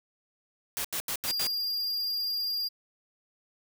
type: noise bursts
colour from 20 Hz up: white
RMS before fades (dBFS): -32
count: 5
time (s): 0.77-1.469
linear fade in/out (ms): 0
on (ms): 75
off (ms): 81
type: tone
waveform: square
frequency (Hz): 4805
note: D8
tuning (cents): +39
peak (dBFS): -29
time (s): 1.27-2.69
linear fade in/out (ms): 20
effects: none